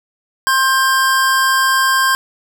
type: tone pair together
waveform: square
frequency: 1059 / 1585.1 Hz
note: C6 / G6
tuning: +21 / +19 cents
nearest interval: perfect fifth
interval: 698 cents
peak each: -15 dBFS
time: 0.47-2.15 s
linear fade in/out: 0 ms
effects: none